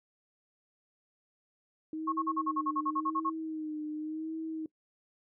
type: tone with vibrato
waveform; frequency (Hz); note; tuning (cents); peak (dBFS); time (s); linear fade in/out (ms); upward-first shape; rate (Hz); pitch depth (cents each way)
sine; 312.4; D#4; +7; -34; 1.93-4.66; 2; sine; 0.91; 48
type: tone bursts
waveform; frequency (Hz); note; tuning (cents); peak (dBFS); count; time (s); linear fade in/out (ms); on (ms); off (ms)
sine; 1092; C#6; -26; -28; 13; 2.07-3.3; 10; 54; 44
effects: noise-tail reverb RT60 0.1 s tail -22 dB re dry